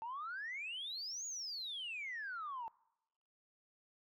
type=exponential two-way sweep; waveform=sine; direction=up then down; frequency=880 to 6860 to 880 Hz; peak=-40 dBFS; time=0.02-2.68 s; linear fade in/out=0 ms; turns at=1.26 s; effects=noise-tail reverb RT60 0.9 s tail -25 dB re dry + tanh soft clip ceiling -37 dBFS